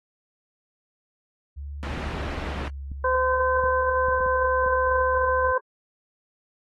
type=tone with vibrato; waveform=sine; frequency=70.6 Hz; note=C#2; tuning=32 cents sharp; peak=-32 dBFS; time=1.56-5.53 s; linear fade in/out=20 ms; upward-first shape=sine; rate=0.57 Hz; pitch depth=43 cents each way
type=low-pass noise; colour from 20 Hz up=pink; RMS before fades=-33 dBFS; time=1.83-2.68 s; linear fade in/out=0 ms; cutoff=2500 Hz; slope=12 dB/octave
type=clicks; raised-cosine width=5 ms; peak=-27 dBFS; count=11; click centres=1.976 / 2.053 / 2.153 / 2.25 / 2.339 / 2.917 / 3.64 / 4.085 / 4.206 / 4.263 / 4.662 s
type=harmonic tone; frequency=513 Hz; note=C5; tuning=34 cents flat; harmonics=1 / 2 / 3; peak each=-23 / -23 / -27 dBFS; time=3.04-5.58 s; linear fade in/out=5 ms
effects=AAC 32 kbps